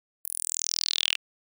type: tone with high-pass filter sweep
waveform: sawtooth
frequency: 41.07 Hz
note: E1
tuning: 6 cents flat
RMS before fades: -29 dBFS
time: 0.24-1.16 s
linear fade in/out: 10 ms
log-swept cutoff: 12000 to 2700 Hz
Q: 6.4
effects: none